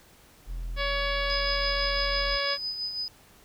triangle tone, 42.29 Hz, E1, 45 cents sharp, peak -29 dBFS, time 0.46-2.39 s, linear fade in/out 50 ms
harmonic tone, 563 Hz, C#5, 27 cents sharp, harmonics 1 / 2 / 3 / 4 / 5 / 6 / 7 / 8 / 9, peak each -32 / -34 / -33 / -34 / -39 / -36 / -40 / -41 / -41 dBFS, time 0.76-2.58 s, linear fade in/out 50 ms
sine tone with tremolo, 4999 Hz, D#8, 7 cents sharp, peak -28 dBFS, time 1.3-3.08 s, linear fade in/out 0 ms, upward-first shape sine, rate 6 Hz, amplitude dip 50%
effects pink hiss -56 dBFS RMS until 3.44 s

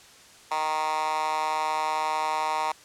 10% pulse tone with high-pass filter, 155.56 Hz, D#3, in tune, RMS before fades -27 dBFS, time 0.51-2.72 s, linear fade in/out 5 ms, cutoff 930 Hz, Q 3.5, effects white hiss -51 dBFS RMS until 2.84 s + low-pass 8000 Hz 12 dB/octave

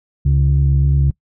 sine tone pair together, 70.06 / 138.59 Hz, C#2 / C#3, +19 / 0 cents, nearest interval octave, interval 1181 cents, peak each -12 dBFS, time 0.25-1.11 s, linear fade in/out 10 ms, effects noise-tail reverb RT60 0.1 s tail -24 dB re dry + tanh soft clip ceiling -6 dBFS

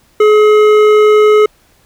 sine tone with hard clipping, 424.6 Hz, G#4, 38 cents sharp, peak -6 dBFS, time 0.2-1.46 s, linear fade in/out 5 ms, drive 11 dB, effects pink hiss -51 dBFS RMS until 1.85 s

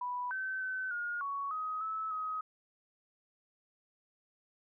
sine tone with pitch steps, 986 / 1536 / 1523 / 1428 / 1117 / 1260 / 1302 / 1264 Hz, B5 / G6 / F#6 / F6 / C#6 / D#6 / E6 / D#6, -3 / -36 / +50 / +38 / +13 / +21 / -22 / +27 cents, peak -34 dBFS, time 0.01-2.41 s, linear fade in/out 5 ms, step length 300 ms, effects none

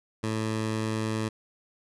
15% pulse tone, 109.8 Hz, A2, 3 cents flat, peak -21 dBFS, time 0.23-1.29 s, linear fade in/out 10 ms, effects resampled to 24000 Hz

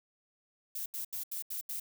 violet noise bursts, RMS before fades -38 dBFS, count 6, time 0.75-1.8 s, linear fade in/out 5 ms, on 110 ms, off 78 ms, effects none

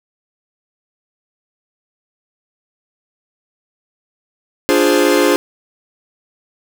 45% pulse chord, D half-diminished seventh, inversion none, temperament equal, 293.7 / 349.2 / 415.3 / 523.3 Hz, D4 / F4 / Ab4 / C5, 0 / 0 / 0 / 0 cents, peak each -16 dBFS, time 4.69-5.36 s, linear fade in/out 0 ms, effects none

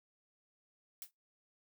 blue noise with exponential decay, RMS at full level -41 dBFS, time 1.02-1.11 s, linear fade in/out 1 ms, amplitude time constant 19 ms, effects noise-tail reverb RT60 0.2 s tail -25 dB re dry

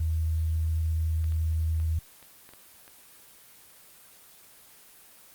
sine tone, 80.2 Hz, E2, 47 cents flat, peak -24 dBFS, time 0-1.99 s, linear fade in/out 5 ms
clicks, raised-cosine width 0.3 ms, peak -33 dBFS, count 7, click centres 1.242 / 1.322 / 1.8 / 2.227 / 2.491 / 2.536 / 2.879 s
effects white hiss -53 dBFS RMS until 5.34 s + Opus 24 kbps

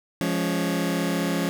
sawtooth chord, Db major, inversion first, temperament just, 173.24 / 207.9 / 277.2 Hz, F3 / Ab3 / Db4, -14 / +2 / 0 cents, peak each -22 / -25 / -23 dBFS, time 0.21-1.49 s, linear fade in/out 0 ms, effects none

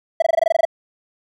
triangle tone bursts, 659.3 Hz, E5, in tune, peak -9 dBFS, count 11, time 0.2-0.652 s, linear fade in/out 5 ms, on 22 ms, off 21 ms, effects none

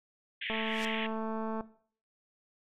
pink band-pass noise, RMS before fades -37 dBFS, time 0.41-1.07 s, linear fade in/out 10 ms, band 1700 to 3400 Hz, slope 96 dB/octave
click train, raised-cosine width 1 ms, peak -24 dBFS, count 246, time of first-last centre 0.5-1.609 s, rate 221 Hz
white noise with exponential growth, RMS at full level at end -37 dBFS, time 0.61-0.85 s, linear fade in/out 1 ms, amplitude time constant 52 ms
effects noise-tail reverb RT60 0.5 s tail -17 dB re dry + low-pass 7000 Hz 12 dB/octave

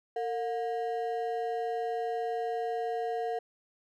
triangle ring-modulated tone, 587.3 Hz, D5, in tune, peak -25 dBFS, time 0.16-3.39 s, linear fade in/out 5 ms, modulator 131 Hz, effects none

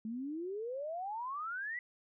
sine exponential sweep, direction up, 213.9 to 2002 Hz, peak -37 dBFS, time 0.05-1.79 s, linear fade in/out 2 ms, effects none

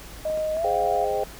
sine tone with pitch glide, 622.3 to 706.6 Hz, D#5 to F5, 0 to +20 cents, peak -23 dBFS, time 0.25-1.05 s, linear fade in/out 5 ms, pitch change +220 cents, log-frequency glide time 0.54-0.68 s
clicks, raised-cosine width 1 ms, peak -26 dBFS, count 3, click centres 0.3 / 0.375 / 0.569 s
sine chord, Ab major seventh, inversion none, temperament equal, 415.3 / 523.3 / 622.3 / 784 Hz, Ab4 / C5 / Eb5 / G5, 0 / 0 / 0 / 0 cents, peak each -28 dBFS, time 0.64-1.24 s, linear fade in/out 5 ms
effects added 50 Hz sine -43 dBFS peak until 1.39 s + pink hiss -43 dBFS RMS until 1.39 s

